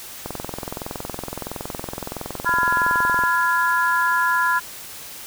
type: click train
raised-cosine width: 1 ms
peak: -14 dBFS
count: 65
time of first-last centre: 0.26-3.237 s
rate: 21.5 Hz
type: chord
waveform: sine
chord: F diminished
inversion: second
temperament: just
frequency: 1005.8 / 1396.9 / 1676.3 Hz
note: Cb6 / F6 / Ab6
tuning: +31 / 0 / +16 cents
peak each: -20 / -21 / -22 dBFS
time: 2.45-4.6 s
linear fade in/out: 20 ms
effects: white hiss -37 dBFS RMS until 5.26 s